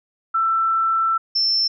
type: tone pair in turn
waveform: sine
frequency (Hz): 1334 / 5346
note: E6 / E8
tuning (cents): +20 / +23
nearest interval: 2 octaves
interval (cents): 2403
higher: second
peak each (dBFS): -16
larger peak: neither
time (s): 0.34-1.18 / 1.35-1.68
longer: first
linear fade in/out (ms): 10
effects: none